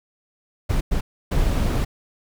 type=noise bursts at uneven times; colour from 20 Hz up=brown; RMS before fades=-20 dBFS; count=3; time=0.69-0.81 / 0.91-1.01 / 1.31-1.85 s; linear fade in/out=10 ms; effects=none